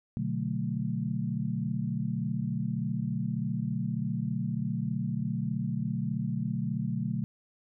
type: chord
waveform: sine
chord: B minor seventh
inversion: none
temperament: equal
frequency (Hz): 123.47 / 146.83 / 185 / 220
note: B2 / D3 / F#3 / A3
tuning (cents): 0 / 0 / 0 / 0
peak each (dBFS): -34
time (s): 0.17-7.24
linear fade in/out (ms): 0
effects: none